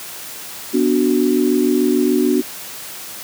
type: chord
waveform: sine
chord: B minor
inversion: none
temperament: equal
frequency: 246.9 / 293.7 / 370 Hz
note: B3 / D4 / F#4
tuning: 0 / 0 / 0 cents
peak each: -17 dBFS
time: 0.73-2.42 s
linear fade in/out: 20 ms
effects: white hiss -32 dBFS RMS until 3.23 s + high-pass 100 Hz 12 dB/octave